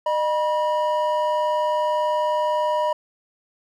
triangle tone pair together, 610 / 968.3 Hz, D#5 / B5, -34 / -34 cents, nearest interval minor sixth, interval 800 cents, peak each -20 dBFS, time 0.06-2.93 s, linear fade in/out 5 ms, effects none

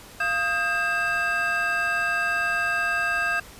triangle tone cluster, 692 / 1249 / 1604 / 2647 Hz, F5 / D#6 / G6 / E7, -16 / +6 / +39 / +7 cents, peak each -30 / -28 / -22 / -28 dBFS, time 0.2-3.4 s, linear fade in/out 5 ms, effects pink hiss -45 dBFS RMS until 3.59 s + resampled to 32000 Hz

